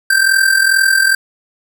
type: tone with amplitude modulation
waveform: square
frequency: 1568 Hz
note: G6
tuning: in tune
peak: -7 dBFS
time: 0.1-1.15 s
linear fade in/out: 5 ms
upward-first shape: sine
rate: 42.3 Hz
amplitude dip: 65%
effects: none